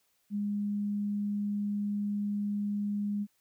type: tone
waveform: sine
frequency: 205 Hz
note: G#3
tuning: 22 cents flat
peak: -29 dBFS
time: 0.3-3.27 s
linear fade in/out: 50 ms
effects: white hiss -73 dBFS RMS until 3.4 s